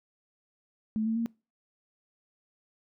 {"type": "tone with pitch steps", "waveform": "sine", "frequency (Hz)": [217.7, 224.1, 230.6], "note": ["A3", "A3", "A#3"], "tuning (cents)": [-18, 32, -19], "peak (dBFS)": -26, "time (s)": [0.96, 1.26], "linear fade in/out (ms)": 0, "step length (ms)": 100, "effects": ["noise-tail reverb RT60 0.3 s tail -24 dB re dry"]}